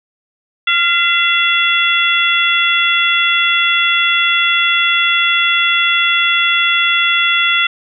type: harmonic tone with a mistuned harmonic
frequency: 680 Hz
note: F5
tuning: 46 cents flat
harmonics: 2 / 3 / 4 / 5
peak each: -16 / -16 / -16 / -16 dBFS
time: 0.67-7.67 s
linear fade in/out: 5 ms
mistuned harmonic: 2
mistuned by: +33 cents
effects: none